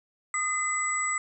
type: tone cluster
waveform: sine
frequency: 1238 / 2034 / 7840 Hz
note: D#6 / C7 / B8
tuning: -9 / -50 / -14 cents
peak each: -30 dBFS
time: 0.34-1.18 s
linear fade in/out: 2 ms
effects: none